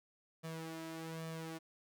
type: tone with flanger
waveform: sawtooth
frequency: 162.3 Hz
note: E3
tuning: 27 cents flat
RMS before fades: -45 dBFS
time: 0.43-1.59 s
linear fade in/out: 20 ms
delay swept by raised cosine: 1.7 to 3 ms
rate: 1.2 Hz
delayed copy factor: +0.65
effects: none